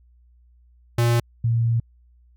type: tone pair in turn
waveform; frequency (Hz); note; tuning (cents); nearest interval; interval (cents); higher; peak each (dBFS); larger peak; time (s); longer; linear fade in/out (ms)
square / sine; 118.3 / 115.93; A#2 / A#2; +26 / -9; unison; 35; first; -17; neither; 0.98-1.2 / 1.44-1.8; second; 5
effects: added 60 Hz sine -52 dBFS peak until 2.36 s